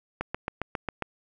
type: click train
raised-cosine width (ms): 0.5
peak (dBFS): -14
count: 7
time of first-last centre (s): 0.21-1.023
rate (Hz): 7.38
effects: none